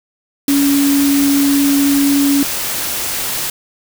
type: tone in noise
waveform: sine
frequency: 281 Hz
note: C#4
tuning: 24 cents sharp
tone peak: -10 dBFS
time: 0.48-2.43 s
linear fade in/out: 2 ms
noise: white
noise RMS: -20 dBFS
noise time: 0.48-3.5 s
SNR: +7 dB
effects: none